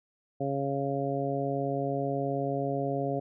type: harmonic tone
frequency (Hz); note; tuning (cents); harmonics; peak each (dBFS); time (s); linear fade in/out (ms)
138.59; C#3; 0; 1 / 2 / 3 / 4 / 5; -34 / -34 / -34 / -34 / -34; 0.4-3.2; 10
effects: none